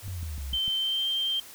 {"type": "exponential sweep", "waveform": "sine", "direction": "down", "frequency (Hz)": [100, 60.1], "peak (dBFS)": -32, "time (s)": [0.02, 0.59], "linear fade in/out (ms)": 50}
{"type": "click train", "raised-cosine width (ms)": 5, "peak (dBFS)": -30, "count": 5, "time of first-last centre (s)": [0.08, 0.68], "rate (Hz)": 6.67}
{"type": "tone with pitch glide", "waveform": "sine", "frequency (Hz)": [3106, 3155], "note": ["G7", "G7"], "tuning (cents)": [-17, 10], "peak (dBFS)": -25, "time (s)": [0.53, 1.4], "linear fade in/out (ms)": 5, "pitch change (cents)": 27, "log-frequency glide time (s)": [0.8, 1.05]}
{"effects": ["white hiss -47 dBFS RMS until 1.54 s"]}